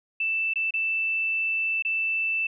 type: tone with dropouts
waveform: sine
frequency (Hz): 2652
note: E7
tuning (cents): +10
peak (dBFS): -23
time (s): 0.2-2.47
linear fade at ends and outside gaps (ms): 5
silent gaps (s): 0.537-0.557 / 0.708-0.738 / 1.824-1.849
effects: none

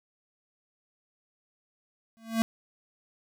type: tone with exponential growth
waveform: square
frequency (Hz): 225.6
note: A3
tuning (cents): +44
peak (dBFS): -20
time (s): 2.17-2.42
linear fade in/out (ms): 0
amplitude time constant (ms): 54
effects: none

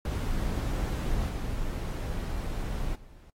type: noise with level steps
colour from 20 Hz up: brown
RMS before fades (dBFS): -29 / -32 / -50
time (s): 0.05-3.3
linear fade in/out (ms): 2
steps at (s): 1.28 / 2.94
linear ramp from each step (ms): 20
effects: AAC 48 kbps

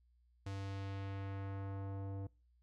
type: tone with low-pass filter sweep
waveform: square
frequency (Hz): 98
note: G2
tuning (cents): 0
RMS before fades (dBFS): -43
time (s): 0.46-2.27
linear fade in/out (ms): 5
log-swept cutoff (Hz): 6900 to 590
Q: 0.9
effects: noise-tail reverb RT60 0.3 s tail -23 dB re dry + added 60 Hz sine -68 dBFS peak until 2.62 s

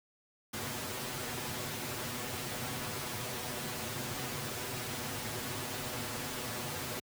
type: noise with comb filter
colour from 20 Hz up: pink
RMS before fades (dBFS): -38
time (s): 0.53-7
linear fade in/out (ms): 10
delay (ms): 8.1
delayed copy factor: +0.8
effects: high-pass 80 Hz 12 dB/octave

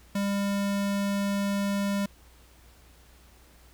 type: tone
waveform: square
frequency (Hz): 200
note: G3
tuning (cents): +35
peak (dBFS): -26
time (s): 0.15-2.06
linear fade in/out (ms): 5
effects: added 60 Hz sine -55 dBFS peak until 3.73 s + pink hiss -58 dBFS RMS until 3.73 s

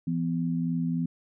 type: tone pair together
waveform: sine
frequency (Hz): 167.9 / 251.3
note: E3 / B3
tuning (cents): +32 / +30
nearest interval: perfect fifth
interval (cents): 698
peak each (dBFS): -27 / -29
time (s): 0.07-1.06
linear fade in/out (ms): 5
effects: none

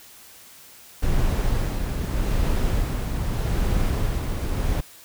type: noise with tremolo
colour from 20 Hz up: brown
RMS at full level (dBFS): -21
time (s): 1.02-4.81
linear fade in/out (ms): 10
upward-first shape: sine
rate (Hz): 0.83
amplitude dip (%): 40
effects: white hiss -47 dBFS RMS until 5.04 s

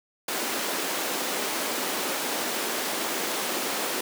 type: high-pass noise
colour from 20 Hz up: pink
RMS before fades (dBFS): -29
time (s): 0.28-4.01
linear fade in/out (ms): 5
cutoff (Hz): 260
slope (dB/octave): 24
effects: none

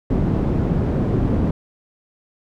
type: low-pass noise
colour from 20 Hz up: white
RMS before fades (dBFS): -19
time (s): 0.1-1.51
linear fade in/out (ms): 5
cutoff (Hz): 240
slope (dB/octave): 12
effects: none

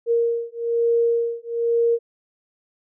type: beating tone pair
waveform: sine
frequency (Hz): 466.2 / 467.3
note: A#4 / A#4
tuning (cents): 0 / +4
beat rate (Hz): 1.1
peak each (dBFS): -21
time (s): 0.06-1.99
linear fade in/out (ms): 50
effects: none

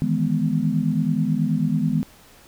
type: chord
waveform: sine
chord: E major seventh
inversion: third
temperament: equal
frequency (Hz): 155.56 / 164.81 / 207.7 / 246.9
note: D#3 / E3 / G#3 / B3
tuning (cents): 0 / 0 / 0 / 0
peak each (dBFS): -24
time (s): 0.02-2.03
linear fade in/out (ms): 0
effects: pink hiss -50 dBFS RMS until 2.47 s

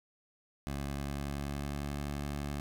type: tone with pitch glide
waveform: 15% pulse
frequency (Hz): 70 to 71.84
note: C#2 to D2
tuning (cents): +18 to -38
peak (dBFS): -29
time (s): 0.67-2.6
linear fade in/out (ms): 0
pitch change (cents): +44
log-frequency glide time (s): 0.92-2
effects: none

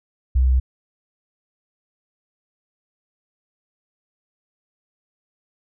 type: tone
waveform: sine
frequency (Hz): 64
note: C2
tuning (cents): -38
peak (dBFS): -13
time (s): 0.35-0.6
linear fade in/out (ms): 10
effects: none

